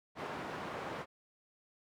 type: band-pass noise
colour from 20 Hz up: white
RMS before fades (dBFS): -42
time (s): 0.15-1.06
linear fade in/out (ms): 50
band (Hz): 110 to 1200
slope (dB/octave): 12
effects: none